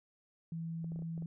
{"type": "tone", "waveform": "sine", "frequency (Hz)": 164.81, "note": "E3", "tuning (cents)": 0, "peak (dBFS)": -37, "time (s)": [0.52, 1.26], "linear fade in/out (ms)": 2}
{"type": "clicks", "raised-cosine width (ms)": 2, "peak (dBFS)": -38, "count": 7, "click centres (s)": [0.844, 0.92, 0.96, 0.991, 1.022, 1.178, 1.223]}
{"effects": []}